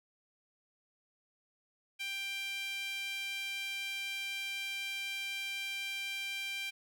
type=tone with high-pass filter; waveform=sawtooth; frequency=788 Hz; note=G5; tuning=9 cents sharp; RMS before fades=-39 dBFS; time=1.99-6.71 s; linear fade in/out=20 ms; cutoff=2600 Hz; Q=6.7; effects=none